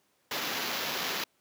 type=noise with sample-and-hold; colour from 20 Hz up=violet; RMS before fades=-33 dBFS; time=0.31-1.24 s; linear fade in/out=2 ms; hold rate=8820 Hz; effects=pink hiss -70 dBFS RMS until 1.4 s + high-pass 200 Hz 12 dB/octave